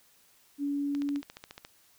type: tone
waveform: sine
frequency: 284.6 Hz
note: C#4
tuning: 46 cents sharp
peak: -28 dBFS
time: 0.58-1.22 s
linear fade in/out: 50 ms
type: click train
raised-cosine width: 0.2 ms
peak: -26 dBFS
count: 11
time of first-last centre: 0.95-1.649 s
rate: 14.3 Hz
effects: white hiss -63 dBFS RMS until 1.98 s